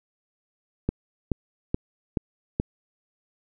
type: click train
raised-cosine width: 3 ms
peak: -10 dBFS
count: 5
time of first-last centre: 0.89-2.599 s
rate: 2.34 Hz
effects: none